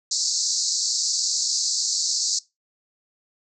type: band-pass noise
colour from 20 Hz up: pink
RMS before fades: -24 dBFS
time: 0.11-2.39 s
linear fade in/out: 5 ms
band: 4200 to 7600 Hz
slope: 96 dB/octave
effects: noise-tail reverb RT60 0.2 s tail -20 dB re dry